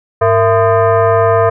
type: tone with frequency modulation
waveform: sine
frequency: 103.6 Hz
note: G#2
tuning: 4 cents flat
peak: -7 dBFS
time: 0.21-1.5 s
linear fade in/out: 10 ms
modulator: 564 Hz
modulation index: 1.8
effects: none